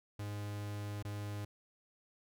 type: tone with dropouts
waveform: 45% pulse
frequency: 103.2 Hz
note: G#2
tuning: 10 cents flat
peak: -39 dBFS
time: 0.19-1.45 s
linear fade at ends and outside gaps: 5 ms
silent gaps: 1.026-1.049 s
effects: none